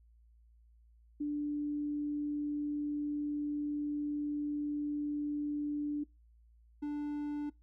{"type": "tone pair in turn", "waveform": ["sine", "triangle"], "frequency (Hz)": [293.7, 293.7], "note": ["D4", "D4"], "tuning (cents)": [0, 0], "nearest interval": "unison", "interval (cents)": 0, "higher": "neither", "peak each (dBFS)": [-32, -32], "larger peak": "neither", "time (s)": [[1.2, 6.04], [6.82, 7.5]], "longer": "first", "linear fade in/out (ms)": 10, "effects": ["noise-tail reverb RT60 0.2 s tail -22 dB re dry", "added 57 Hz sine -60 dBFS peak until 7.62 s"]}